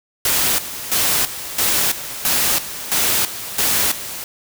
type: noise with tremolo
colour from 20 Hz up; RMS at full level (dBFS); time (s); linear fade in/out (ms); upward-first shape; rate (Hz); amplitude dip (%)
white; -17; 0.25-4.24; 2; square; 1.5; 75
effects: none